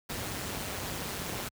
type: noise with amplitude modulation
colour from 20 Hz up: pink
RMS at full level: -33 dBFS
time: 0.09-1.49 s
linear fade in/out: 10 ms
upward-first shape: sine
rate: 197 Hz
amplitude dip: 65%
effects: high-pass 60 Hz 12 dB/octave